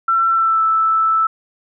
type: tone with pitch glide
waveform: sine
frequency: 1346 to 1317.5 Hz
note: E6 to E6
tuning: +36 to -1 cents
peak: -12 dBFS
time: 0.08-1.27 s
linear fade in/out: 5 ms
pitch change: -37 cents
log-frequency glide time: 0.31-0.62 s
effects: none